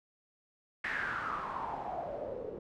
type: noise with low-pass filter sweep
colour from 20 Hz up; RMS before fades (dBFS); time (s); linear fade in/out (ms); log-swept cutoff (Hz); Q
white; -38; 0.84-2.59; 5; 1900 to 420; 6.4
effects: none